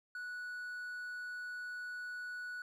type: tone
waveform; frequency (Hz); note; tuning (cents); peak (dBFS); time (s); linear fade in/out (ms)
triangle; 1473; F#6; -8; -39; 0.15-2.62; 2
effects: none